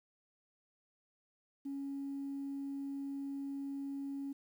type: tone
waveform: sine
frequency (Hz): 277.2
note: C#4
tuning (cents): 0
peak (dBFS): -37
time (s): 1.65-4.33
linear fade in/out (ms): 10
effects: tanh soft clip ceiling -34 dBFS + 11-bit